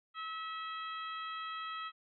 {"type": "harmonic tone with a mistuned harmonic", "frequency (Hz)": 647, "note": "E5", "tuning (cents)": -32, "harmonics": [2, 3, 4, 5, 6], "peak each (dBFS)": [-40, -48, -51, -48, -55], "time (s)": [0.14, 1.92], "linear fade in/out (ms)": 50, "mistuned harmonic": 6, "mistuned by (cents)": 22, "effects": []}